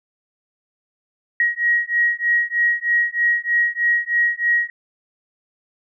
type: beating tone pair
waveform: sine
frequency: 1894 / 1897.2 Hz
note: A#6 / A#6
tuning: +27 / +30 cents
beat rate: 3.2 Hz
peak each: -19 dBFS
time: 1.4-4.7 s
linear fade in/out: 2 ms
effects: none